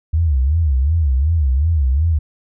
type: tone with vibrato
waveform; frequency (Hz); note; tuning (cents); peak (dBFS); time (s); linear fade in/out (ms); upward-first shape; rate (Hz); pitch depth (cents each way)
sine; 73.42; D2; 0; -12; 0.13-2.19; 10; sine; 2.7; 240
effects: none